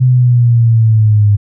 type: linear sweep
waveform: sine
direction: down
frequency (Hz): 128.5 to 101.7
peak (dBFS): -5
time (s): 0-1.37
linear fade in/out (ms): 20
effects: none